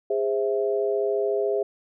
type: chord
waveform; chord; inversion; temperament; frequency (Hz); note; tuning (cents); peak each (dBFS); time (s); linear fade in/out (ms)
sine; Ab augmented; none; equal with one note detuned; 409.4 / 523.3 / 659.3; Ab4 / C5 / E5; -25 / 0 / 0; -23 / -29 / -28; 0.1-1.63; 5
effects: none